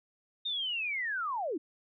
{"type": "linear sweep", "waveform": "sine", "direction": "down", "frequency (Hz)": [3700, 270], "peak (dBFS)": -31, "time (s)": [0.45, 1.58], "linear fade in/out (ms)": 10, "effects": []}